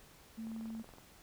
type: tone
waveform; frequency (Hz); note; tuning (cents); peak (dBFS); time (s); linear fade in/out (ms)
sine; 223.6; A3; +28; -40; 0.37-0.83; 20
type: click train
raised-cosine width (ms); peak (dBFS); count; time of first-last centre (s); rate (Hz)
1; -40; 12; 0.47-0.984; 21.4
effects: pink hiss -60 dBFS RMS until 1.22 s